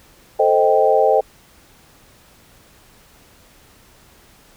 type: chord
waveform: sine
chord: A half-diminished seventh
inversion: none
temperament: equal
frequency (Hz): 440 / 523.3 / 622.3 / 784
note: A4 / C5 / Eb5 / G5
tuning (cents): 0 / 0 / 0 / 0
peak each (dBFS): -17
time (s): 0.39-1.21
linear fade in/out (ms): 10
effects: pink hiss -50 dBFS RMS until 4.56 s